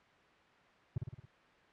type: tone with echo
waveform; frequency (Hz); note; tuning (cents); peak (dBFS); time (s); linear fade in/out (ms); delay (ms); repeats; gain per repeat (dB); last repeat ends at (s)
triangle; 123.47; B2; 0; -28; 0.96-0.98; 5; 55; 5; -4; 1.255
effects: white hiss -63 dBFS RMS until 1.72 s + low-pass 2000 Hz 12 dB/octave